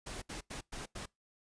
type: noise bursts at uneven times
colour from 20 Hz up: pink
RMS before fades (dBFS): -43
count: 5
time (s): 0.06-0.22 / 0.29-0.41 / 0.5-0.61 / 0.72-0.86 / 0.95-1.06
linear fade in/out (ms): 10
effects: noise-tail reverb RT60 0.2 s tail -24 dB re dry + resampled to 22050 Hz